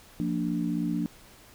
sine chord, Bb major, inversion second, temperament equal with one note detuned, 174.61 / 230.7 / 293.7 Hz, F3 / Bb3 / D4, 0 / -18 / 0 cents, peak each -30 / -31 / -30 dBFS, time 0.2-1.06 s, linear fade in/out 0 ms, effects pink hiss -53 dBFS RMS until 1.54 s

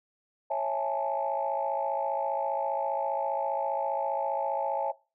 sine chord, A major seventh, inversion first, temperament just, 550 / 660 / 825 / 880 Hz, C#5 / E5 / G#5 / A5, -14 / +2 / -12 / 0 cents, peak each -32 dBFS, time 0.5-4.92 s, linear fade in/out 10 ms, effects noise-tail reverb RT60 0.3 s tail -21 dB re dry + tanh soft clip ceiling -18 dBFS

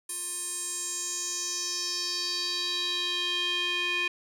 square tone with band-pass filter sweep, 353.4 Hz, F4, 21 cents sharp, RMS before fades -31 dBFS, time 0.09-4.08 s, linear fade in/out 5 ms, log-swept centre 9700 to 2600 Hz, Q 4.3, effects none

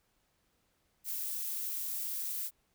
violet noise, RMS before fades -37 dBFS, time 1.04-2.51 s, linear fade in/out 50 ms, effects pink hiss -75 dBFS RMS until 2.74 s

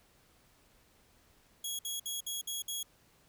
15% pulse tone bursts, 3324 Hz, G#7, 1 cent sharp, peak -28 dBFS, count 6, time 1.64-2.83 s, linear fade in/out 5 ms, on 150 ms, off 58 ms, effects pink hiss -66 dBFS RMS until 3.28 s

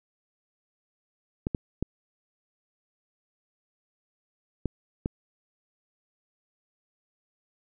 clicks, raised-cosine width 3 ms, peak -14 dBFS, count 5, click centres 1.469 / 1.548 / 1.826 / 4.657 / 5.059 s, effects none

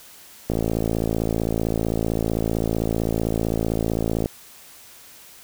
click train, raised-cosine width 2 ms, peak -9 dBFS, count 210, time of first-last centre 0.5-4.259 s, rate 55.6 Hz, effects white hiss -46 dBFS RMS until 5.43 s

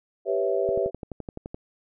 sine chord, C# half-diminished seventh, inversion second, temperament equal, 392 / 493.9 / 554.4 / 659.3 Hz, G4 / B4 / C#5 / E5, 0 / 0 / 0 / 0 cents, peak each -26 / -28 / -28 / -28 dBFS, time 0.25-0.91 s, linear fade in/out 50 ms
click train, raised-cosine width 2 ms, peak -21 dBFS, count 11, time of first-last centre 0.69-1.545 s, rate 11.7 Hz
effects none

